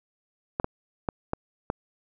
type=clicks; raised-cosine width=1 ms; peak=-12 dBFS; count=5; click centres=0.599 / 0.644 / 1.088 / 1.334 / 1.701 s; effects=none